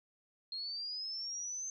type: linear sweep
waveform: sine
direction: up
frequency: 4206 to 6290 Hz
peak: -38 dBFS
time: 0.52-1.7 s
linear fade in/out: 2 ms
effects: none